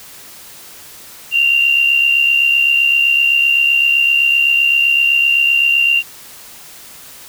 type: tone with amplitude modulation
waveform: sine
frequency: 2774 Hz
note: F7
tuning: 12 cents flat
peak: -7 dBFS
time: 1.31-6.03 s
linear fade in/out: 50 ms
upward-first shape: sine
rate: 67.8 Hz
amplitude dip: 55%
effects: white hiss -37 dBFS RMS until 7.28 s